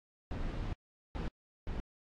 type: noise bursts at uneven times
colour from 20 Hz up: brown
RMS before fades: -37 dBFS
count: 3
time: 0.31-0.73 / 1.15-1.28 / 1.67-1.8 s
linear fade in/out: 0 ms
effects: low-pass 4000 Hz 12 dB/octave + AAC 64 kbps